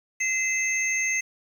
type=tone cluster; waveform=sine; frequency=2053 / 2615 / 6360 Hz; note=C7 / E7 / G8; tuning=-33 / -15 / +24 cents; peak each=-25 / -30 / -28 dBFS; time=0.2-1.21 s; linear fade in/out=10 ms; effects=8-bit